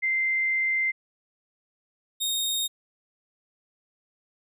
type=tone pair in turn; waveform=sine / sawtooth; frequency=2084 / 3708 Hz; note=C7 / A#7; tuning=-7 / -10 cents; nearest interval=minor seventh; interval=997 cents; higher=second; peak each=-22 / -22 dBFS; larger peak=neither; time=0.02-0.92 / 2.2-2.68 s; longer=first; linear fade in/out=20 ms; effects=none